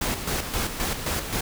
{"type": "noise with tremolo", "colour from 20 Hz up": "pink", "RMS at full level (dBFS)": -26, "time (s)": [0.01, 1.41], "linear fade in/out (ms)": 5, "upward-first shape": "square", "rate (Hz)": 3.8, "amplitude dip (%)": 55, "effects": []}